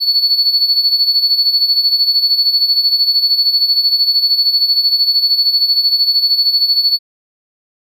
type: tone with tremolo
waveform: triangle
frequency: 4435 Hz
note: C#8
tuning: in tune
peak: -4 dBFS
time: 0-6.99 s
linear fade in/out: 50 ms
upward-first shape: sine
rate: 13 Hz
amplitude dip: 75%
effects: tanh soft clip ceiling -5 dBFS